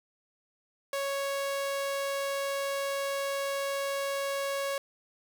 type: tone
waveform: sawtooth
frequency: 554.4 Hz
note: C#5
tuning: in tune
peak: -26 dBFS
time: 0.93-4.78 s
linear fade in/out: 2 ms
effects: 11-bit